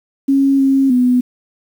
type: tone with pitch steps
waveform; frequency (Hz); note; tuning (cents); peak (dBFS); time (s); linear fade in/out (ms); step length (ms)
sine; 274.1 / 270.4 / 249; C#4 / C#4 / B3; -19 / -43 / +14; -9; 0.28-1.21; 10; 310
effects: 7-bit